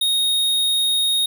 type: tone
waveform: square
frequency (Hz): 3729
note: A#7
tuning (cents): 0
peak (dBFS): -17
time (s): 0.01-1.26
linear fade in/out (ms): 5
effects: none